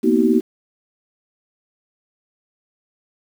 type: tone cluster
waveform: sine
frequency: 230.8 / 248.6 / 317.2 / 379.8 Hz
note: A#3 / B3 / D#4 / F#4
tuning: -17 / +12 / +33 / +45 cents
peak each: -18 dBFS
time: 0.03-0.41 s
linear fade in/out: 20 ms
effects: 7-bit